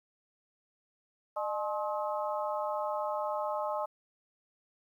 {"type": "harmonic tone with a mistuned harmonic", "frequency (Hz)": 212.7, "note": "G#3", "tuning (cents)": 42, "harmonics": [3, 4, 5, 6], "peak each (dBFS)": [-34, -36, -38, -40], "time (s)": [1.36, 3.86], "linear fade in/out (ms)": 10, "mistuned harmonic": 3, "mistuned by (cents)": -81, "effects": ["11-bit"]}